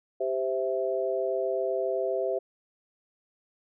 sine chord, C major, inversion second, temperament equal with one note detuned, 392 / 519.6 / 659.3 Hz, G4 / C5 / E5, 0 / -12 / 0 cents, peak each -30 dBFS, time 0.2-2.39 s, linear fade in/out 10 ms, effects none

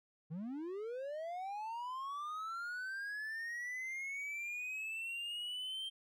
triangle linear sweep, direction up, 147.6 to 3164 Hz, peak -38 dBFS, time 0.3-5.9 s, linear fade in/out 20 ms, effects none

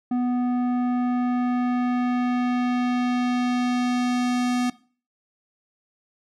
square tone with low-pass filter sweep, 246.9 Hz, B3, in tune, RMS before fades -23 dBFS, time 0.11-4.7 s, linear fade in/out 5 ms, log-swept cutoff 740 to 8300 Hz, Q 0.74, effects noise-tail reverb RT60 0.4 s tail -19 dB re dry

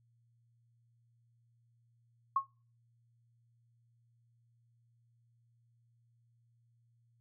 sine tone with exponential decay, 1088 Hz, C#6, 33 cents flat, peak -23 dBFS, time 2.36-2.47 s, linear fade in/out 5 ms, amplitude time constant 22 ms, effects noise-tail reverb RT60 0.4 s tail -26 dB re dry + added 117 Hz sine -68 dBFS peak until 7.2 s

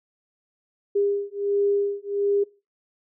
sine beating tone pair, 402.9 / 404.3 Hz, G4 / G#4, +48 / -46 cents, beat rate 1.4 Hz, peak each -24 dBFS, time 0.95-2.44 s, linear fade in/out 10 ms, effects noise-tail reverb RT60 0.3 s tail -21 dB re dry

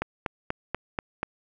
click train, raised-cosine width 0.5 ms, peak -12 dBFS, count 6, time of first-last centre 0.02-1.231 s, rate 4.13 Hz, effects none

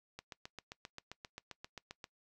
click train, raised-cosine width 0.2 ms, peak -28 dBFS, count 15, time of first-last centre 0.19-2.042 s, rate 7.56 Hz, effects noise-tail reverb RT60 0.1 s tail -21 dB re dry

